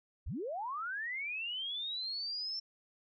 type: linear sweep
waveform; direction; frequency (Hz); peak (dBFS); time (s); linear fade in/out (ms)
sine; up; 30.96 to 5400; -36; 0.26-2.6; 10
effects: none